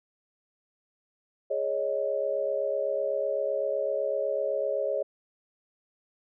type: chord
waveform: sine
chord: Ab suspended fourth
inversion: none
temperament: equal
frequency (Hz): 415.3 / 554.4 / 622.3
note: Ab4 / Db5 / Eb5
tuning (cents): 0 / 0 / 0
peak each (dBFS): -33 / -28 / -31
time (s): 1.5-5.03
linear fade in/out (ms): 10
effects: none